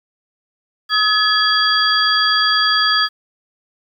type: tone cluster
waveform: sine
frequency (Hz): 1269 / 1699 / 3330 / 4722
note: D#6 / G#6 / G#7 / D8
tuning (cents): +34 / +39 / +4 / +9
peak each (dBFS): -18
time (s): 0.89-3.09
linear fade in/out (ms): 50
effects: 8-bit